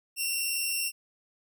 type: tone pair together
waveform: 10% pulse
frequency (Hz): 2713 / 2794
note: E7 / F7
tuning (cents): +49 / 0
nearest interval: minor second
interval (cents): 51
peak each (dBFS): -20 / -26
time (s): 0.16-0.92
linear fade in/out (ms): 50
effects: none